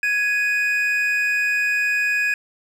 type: tone pair together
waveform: triangle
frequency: 1668.4 / 2489 Hz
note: G#6 / D#7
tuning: +7 / 0 cents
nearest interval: perfect fifth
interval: 693 cents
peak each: -19 dBFS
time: 0.03-2.34 s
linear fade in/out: 2 ms
effects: none